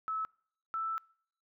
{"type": "tone pair in turn", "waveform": "sine", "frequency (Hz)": [1300, 1322], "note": ["E6", "E6"], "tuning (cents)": [-24, 5], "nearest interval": "unison", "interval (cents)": 29, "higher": "second", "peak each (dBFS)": [-32, -32], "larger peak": "neither", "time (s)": [[0.08, 0.25], [0.74, 0.98]], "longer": "second", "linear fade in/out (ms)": 0, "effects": ["noise-tail reverb RT60 0.6 s tail -26 dB re dry"]}